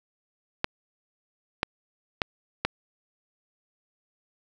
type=clicks; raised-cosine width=0.3 ms; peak=-7 dBFS; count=4; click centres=0.644 / 1.631 / 2.218 / 2.65 s; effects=none